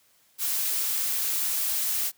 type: noise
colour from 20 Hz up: blue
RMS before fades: -27 dBFS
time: 0.38-2.12 s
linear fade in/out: 50 ms
effects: white hiss -63 dBFS RMS until 2.17 s + high-pass 60 Hz 12 dB/octave